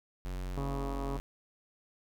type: tone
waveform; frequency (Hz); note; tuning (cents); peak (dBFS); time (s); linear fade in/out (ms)
square; 45.8; F#1; -17; -36; 0.25-1.2; 0
type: harmonic tone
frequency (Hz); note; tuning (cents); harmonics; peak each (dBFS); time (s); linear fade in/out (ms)
138.59; C#3; 0; 1 / 2 / 3 / 4 / 5 / 6 / 7 / 8 / 9; -40 / -40 / -42 / -48 / -46 / -50 / -47 / -48 / -53; 0.57-1.17; 2
effects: none